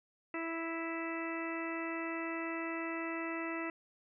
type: harmonic tone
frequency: 329.6 Hz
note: E4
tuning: in tune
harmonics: 1 / 2 / 3 / 4 / 5 / 6 / 7 / 8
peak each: -39 / -45 / -47 / -45 / -53 / -43 / -53 / -46 dBFS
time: 0.34-3.7 s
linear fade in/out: 2 ms
effects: none